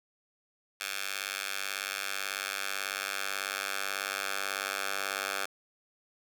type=tone with high-pass filter sweep; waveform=10% pulse; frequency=98.2 Hz; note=G2; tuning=4 cents sharp; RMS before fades=-35 dBFS; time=0.8-5.46 s; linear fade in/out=10 ms; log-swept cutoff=2000 to 1100 Hz; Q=1; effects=9-bit